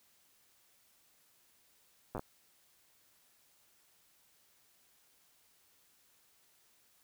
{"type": "slowing click train", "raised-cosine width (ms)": 1, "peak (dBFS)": -25, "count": 5, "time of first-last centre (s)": [2.15, 2.194], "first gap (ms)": 8, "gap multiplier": 1.22, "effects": ["white hiss -69 dBFS RMS until 7.03 s"]}